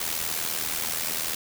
white noise with amplitude modulation, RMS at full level -26 dBFS, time 0-1.35 s, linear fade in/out 5 ms, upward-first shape sine, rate 80.4 Hz, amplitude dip 70%, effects none

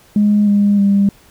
sine tone with pitch steps, 207.7 / 203.5 / 199.47 Hz, G#3 / G#3 / G3, 0 / -35 / +30 cents, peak -8 dBFS, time 0.16-1.09 s, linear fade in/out 2 ms, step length 310 ms, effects tanh soft clip ceiling -4 dBFS + pink hiss -48 dBFS RMS until 1.3 s

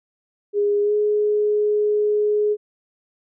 sine tone with pitch glide, 410.2 to 419.3 Hz, G#4 to G#4, -21 to +17 cents, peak -16 dBFS, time 0.53-2.57 s, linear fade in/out 50 ms, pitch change +38 cents, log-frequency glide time 0.82-0.93 s, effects none

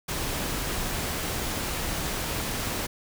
pink noise, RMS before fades -30 dBFS, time 0.08-2.87 s, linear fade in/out 10 ms, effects none

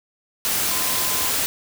sine tone in noise, 1027 Hz, C6, 33 cents flat, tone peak -33 dBFS, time 0.71-1.3 s, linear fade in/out 0 ms, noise white, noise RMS -22 dBFS, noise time 0.45-1.46 s, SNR -14 dB, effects none

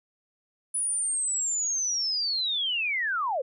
sine linear sweep, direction down, 9956 to 479.5 Hz, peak -25 dBFS, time 0.74-3.42 s, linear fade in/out 10 ms, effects none

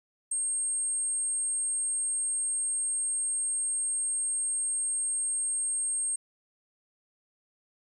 sine tone, 8520 Hz, C9, 30 cents sharp, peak -27 dBFS, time 0.31-6.16 s, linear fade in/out 5 ms, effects 10-bit

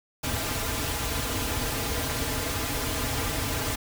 pink noise with comb filter, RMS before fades -29 dBFS, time 0.23-3.76 s, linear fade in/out 10 ms, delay 5.4 ms, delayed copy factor -0.85, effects none

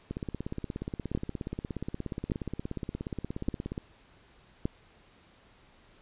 two click trains, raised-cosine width 3 ms, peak -21 / -15 dBFS, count 63 / 4, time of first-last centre 0.11-3.779 / 1.15-4.655 s, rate 16.9 / 0.856 Hz, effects pink hiss -60 dBFS RMS until 6.01 s + resampled to 8000 Hz

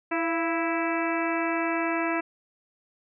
harmonic tone with a mistuned harmonic, 329.6 Hz, E4, in tune, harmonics 1 / 2 / 3 / 4 / 5 / 6 / 7 / 8, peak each -28 / -31 / -33 / -34 / -35 / -36 / -36 / -37 dBFS, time 0.11-2.21 s, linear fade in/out 10 ms, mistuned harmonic 2, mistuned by +46 cents, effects none

